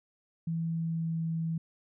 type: tone with pitch glide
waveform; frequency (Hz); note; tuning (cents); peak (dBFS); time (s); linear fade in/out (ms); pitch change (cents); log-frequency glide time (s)
sine; 164.81 to 163.39; E3 to E3; 0 to -15; -29; 0.47-1.58; 5; -15; 0.68-1.25
effects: none